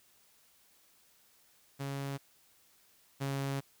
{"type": "tone pair in turn", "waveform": "sawtooth", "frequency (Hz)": [138.59, 137.63], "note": ["C#3", "C#3"], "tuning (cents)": [0, -12], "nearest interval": "unison", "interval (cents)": 12, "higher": "first", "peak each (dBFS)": [-32, -29], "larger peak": "second", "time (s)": [[1.79, 2.18], [3.2, 3.61]], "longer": "second", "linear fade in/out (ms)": 20, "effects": ["white hiss -66 dBFS RMS until 3.8 s"]}